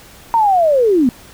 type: linear sweep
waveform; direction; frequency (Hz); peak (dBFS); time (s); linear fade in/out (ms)
sine; down; 938 to 230; -9; 0.34-1.09; 0
effects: pink hiss -41 dBFS RMS until 1.33 s